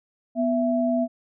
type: tone pair together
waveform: sine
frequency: 246.9 / 664.1 Hz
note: B3 / E5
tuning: 0 / +13 cents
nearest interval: octave + perfect fourth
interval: 1713 cents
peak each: -22 / -23 dBFS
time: 0.35-1.08 s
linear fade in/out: 50 ms
effects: none